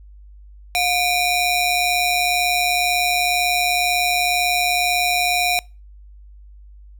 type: ring-modulated tone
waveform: sawtooth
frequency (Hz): 1568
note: G6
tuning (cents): 0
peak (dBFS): -10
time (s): 0.75-5.59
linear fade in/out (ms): 0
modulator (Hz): 855
effects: noise-tail reverb RT60 0.3 s tail -25 dB re dry + added 50 Hz sine -40 dBFS peak until 6.99 s